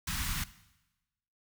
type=band-stop noise; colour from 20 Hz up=pink; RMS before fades=-34 dBFS; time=0.07-0.44 s; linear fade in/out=5 ms; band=210 to 1100 Hz; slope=24 dB/octave; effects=noise-tail reverb RT60 1.0 s tail -17 dB re dry